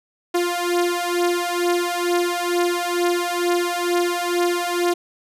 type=beating tone pair; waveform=sawtooth; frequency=349.2 / 351.4 Hz; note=F4 / F4; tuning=0 / +11 cents; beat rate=2.2 Hz; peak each=-18 dBFS; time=0.34-4.94 s; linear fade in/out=10 ms; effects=resampled to 32000 Hz